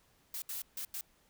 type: noise bursts at uneven times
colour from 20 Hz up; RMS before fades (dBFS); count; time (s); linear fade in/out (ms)
blue; -40; 4; 0.34-0.42 / 0.49-0.62 / 0.77-0.85 / 0.94-1.01; 2
effects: pink hiss -69 dBFS RMS until 1.29 s